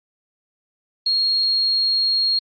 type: tone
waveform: sine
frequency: 4270 Hz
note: C8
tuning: 34 cents sharp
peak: -16 dBFS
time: 1.06-2.39 s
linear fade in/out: 5 ms
effects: Opus 24 kbps